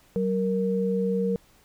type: tone pair together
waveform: sine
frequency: 189.66 / 466.2 Hz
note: F#3 / A#4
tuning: +43 / 0 cents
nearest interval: octave + major third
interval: 1557 cents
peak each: -25 dBFS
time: 0.16-1.36 s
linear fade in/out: 0 ms
effects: pink hiss -59 dBFS RMS until 1.64 s